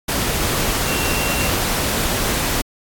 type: tone in noise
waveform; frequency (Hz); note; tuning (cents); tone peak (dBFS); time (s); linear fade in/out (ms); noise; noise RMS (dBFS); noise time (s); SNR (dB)
sine; 2741; F7; -33; -26; 0.87-1.5; 10; pink; -20; 0.08-2.62; -9
effects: AAC 64 kbps